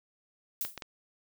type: noise with exponential decay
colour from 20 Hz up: violet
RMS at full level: -30 dBFS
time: 0.61-0.82 s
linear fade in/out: 1 ms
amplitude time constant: 44 ms
type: clicks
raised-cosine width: 0.2 ms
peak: -21 dBFS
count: 3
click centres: 0.65 / 0.777 / 0.822 s
effects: none